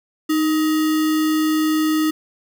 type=tone with sample-and-hold; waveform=sine; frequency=311.1 Hz; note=D#4; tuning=in tune; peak=-15 dBFS; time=0.29-2.11 s; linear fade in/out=10 ms; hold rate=1575 Hz; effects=none